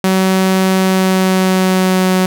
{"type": "tone with pitch glide", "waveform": "sawtooth", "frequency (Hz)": [188.8, 185.77], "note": ["F#3", "F#3"], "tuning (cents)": [35, 7], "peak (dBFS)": -6, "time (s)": [0.04, 2.26], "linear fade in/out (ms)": 2, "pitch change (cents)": -28, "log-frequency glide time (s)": [0.75, 2.13], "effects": []}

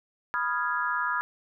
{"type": "chord", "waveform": "sine", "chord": "F half-diminished seventh", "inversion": "second", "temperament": "equal with one note detuned", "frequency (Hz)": [987.8, 1239.5, 1396.9, 1661.2], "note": ["Cb6", "Eb6", "F6", "Ab6"], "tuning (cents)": [0, -7, 0, 0], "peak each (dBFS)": -31, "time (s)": [0.34, 1.21], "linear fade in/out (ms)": 0, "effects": []}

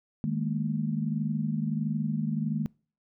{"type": "chord", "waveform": "sine", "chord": "D# suspended fourth", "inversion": "none", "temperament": "equal with one note detuned", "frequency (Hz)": [155.56, 207.7, 229.2], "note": ["D#3", "G#3", "A#3"], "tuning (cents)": [0, 0, -29], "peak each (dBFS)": [-30, -31, -31], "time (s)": [0.24, 2.66], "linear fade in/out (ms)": 0, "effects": ["noise-tail reverb RT60 0.4 s tail -25 dB re dry"]}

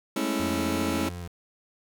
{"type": "chord", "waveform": "sawtooth", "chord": "A major seventh", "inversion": "third", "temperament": "just", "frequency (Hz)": [206.2, 220, 275, 330], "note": ["G#3", "A3", "C#4", "E4"], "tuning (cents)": [-12, 0, -14, 2], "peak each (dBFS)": [-31, -28, -25, -26], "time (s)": [0.16, 1.09], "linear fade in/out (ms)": 5}
{"type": "tone with vibrato", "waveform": "30% pulse", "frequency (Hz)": 87.1, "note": "F2", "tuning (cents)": -4, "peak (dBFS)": -31, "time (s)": [0.39, 1.28], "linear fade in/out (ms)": 10, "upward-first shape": "square", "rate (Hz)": 3, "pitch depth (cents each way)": 24}
{"effects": ["8-bit"]}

